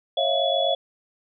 sine tone cluster, 550 / 647 / 695 / 3398 Hz, C#5 / E5 / F5 / G#7, -14 / -32 / -9 / +39 cents, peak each -25 dBFS, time 0.17-0.75 s, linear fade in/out 5 ms, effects none

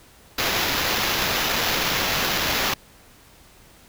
white noise with sample-and-hold, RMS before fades -23 dBFS, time 0.38-2.74 s, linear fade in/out 5 ms, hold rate 8820 Hz, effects pink hiss -51 dBFS RMS until 3.88 s

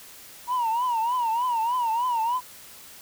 sine tone with vibrato, 947 Hz, A#5, 27 cents sharp, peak -20 dBFS, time 0.47-2.41 s, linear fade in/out 50 ms, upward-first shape triangle, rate 3.3 Hz, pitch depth 140 cents each way, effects tanh soft clip ceiling -20 dBFS + white hiss -46 dBFS RMS until 3.01 s

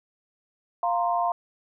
sine chord, F suspended fourth, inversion none, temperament just, 698.5 / 931.3 / 1047.7 Hz, F5 / Bb5 / C6, 0 / -2 / +2 cents, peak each -24 / -28 / -28 dBFS, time 0.83-1.32 s, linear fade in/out 2 ms, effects none

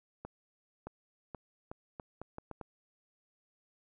accelerating click train, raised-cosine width 1 ms, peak -28 dBFS, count 9, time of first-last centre 0.25-2.613 s, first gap 620 ms, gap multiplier 0.77, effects none

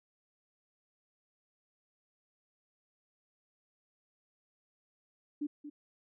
sine tone with echo, 293.7 Hz, D4, in tune, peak -32 dBFS, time 5.41-5.47 s, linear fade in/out 10 ms, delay 230 ms, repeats 1, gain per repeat -10 dB, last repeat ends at 5.7 s, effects none

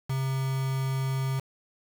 triangle tone with quantisation, 133.3 Hz, C3, 33 cents sharp, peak -24 dBFS, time 0.09-1.4 s, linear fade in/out 10 ms, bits 6, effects none

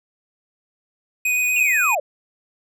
square tone with vibrato, 2489 Hz, D#7, in tune, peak -18 dBFS, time 1.25-1.95 s, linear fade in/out 5 ms, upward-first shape square, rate 8.5 Hz, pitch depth 10 cents each way
sine linear sweep, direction down, 2811 to 529 Hz, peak -19 dBFS, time 1.56-2 s, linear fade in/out 5 ms
effects none

